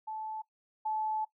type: tone pair in turn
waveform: sine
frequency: 871 / 866.6 Hz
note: A5 / A5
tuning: -18 / -27 cents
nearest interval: unison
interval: 9 cents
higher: first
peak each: -36 / -30 dBFS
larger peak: second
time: 0.07-0.42 / 0.85-1.25 s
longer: second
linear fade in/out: 10 ms
effects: noise-tail reverb RT60 0.1 s tail -18 dB re dry